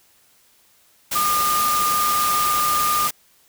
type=tone in noise; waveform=sine; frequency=1211 Hz; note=D#6; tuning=47 cents flat; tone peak=-18 dBFS; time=1.15-3.08 s; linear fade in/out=10 ms; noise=white; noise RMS=-24 dBFS; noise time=1.11-3.11 s; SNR=+3 dB; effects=white hiss -57 dBFS RMS until 3.48 s